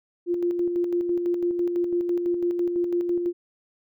sine tone with tremolo, 349.2 Hz, F4, in tune, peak -20 dBFS, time 0.26-3.33 s, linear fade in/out 50 ms, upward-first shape square, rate 6 Hz, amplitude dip 40%, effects none

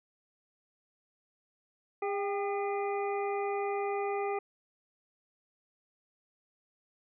harmonic tone with a mistuned harmonic, 405.1 Hz, G#4, 43 cents flat, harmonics 1 / 2 / 3 / 5 / 6, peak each -32 / -35 / -41 / -45 / -46 dBFS, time 2.02-4.39 s, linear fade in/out 5 ms, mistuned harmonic 2, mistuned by -40 cents, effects none

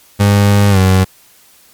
30% pulse tone with pitch glide, 101.5 to 94.16 Hz, G#2 to F#2, -39 to +31 cents, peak -4 dBFS, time 0.19-1.05 s, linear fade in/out 20 ms, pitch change -130 cents, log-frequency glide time 0.7-0.78 s, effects white hiss -46 dBFS RMS until 1.73 s + MP3 96 kbps

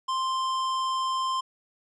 sine tone with hard clipping, 1046.5 Hz, C6, in tune, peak -27 dBFS, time 0.08-1.41 s, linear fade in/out 10 ms, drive 13 dB, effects resampled to 24000 Hz

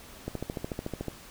click train, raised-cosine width 2 ms, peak -19 dBFS, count 12, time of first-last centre 0.28-1.083 s, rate 13.7 Hz, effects pink hiss -49 dBFS RMS until 1.3 s

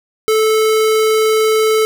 square tone, 436.7 Hz, A4, 13 cents flat, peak -11 dBFS, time 0.28-1.85 s, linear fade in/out 0 ms, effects none

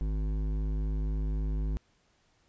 sine tone with hard clipping, 51.91 Hz, G#1, in tune, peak -30 dBFS, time 0.01-1.77 s, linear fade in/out 0 ms, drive 12 dB, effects pink hiss -69 dBFS RMS until 2.48 s + resampled to 16000 Hz

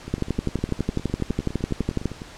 two click trains, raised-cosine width 3 ms, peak -20 / -9 dBFS, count 22 / 24, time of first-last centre 0.08-2.218 / 0.14-2.057 s, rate 9.82 / 12 Hz, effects pink hiss -43 dBFS RMS until 2.37 s + low-pass 7000 Hz 12 dB/octave

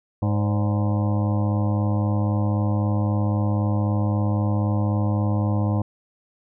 harmonic tone with a mistuned harmonic, 103.83 Hz, G#2, in tune, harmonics 1 / 2 / 3 / 5 / 6 / 7 / 8 / 9 / 10, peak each -20 / -26 / -30 / -34 / -36 / -37 / -38 / -39 / -40 dBFS, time 0.22-5.82 s, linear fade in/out 5 ms, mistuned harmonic 6, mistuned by -76 cents, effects none

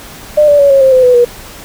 sine tone with pitch steps, 600 / 581.6 / 563.7 / 546.4 / 529.6 / 513.4 / 497.6 / 482.3 Hz, D5 / D5 / C#5 / C#5 / C5 / C5 / B4 / B4, +37 / -17 / +29 / -25 / +21 / -33 / +13 / -41 cents, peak -3 dBFS, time 0.37-1.25 s, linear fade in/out 10 ms, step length 110 ms, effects pink hiss -31 dBFS RMS until 1.64 s

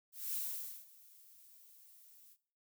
violet noise with ADSR envelope, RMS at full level -38 dBFS, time 0.12-2.37 s, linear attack 220 ms, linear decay 510 ms, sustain -23 dB, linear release 51 ms, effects noise-tail reverb RT60 0.5 s tail -18 dB re dry

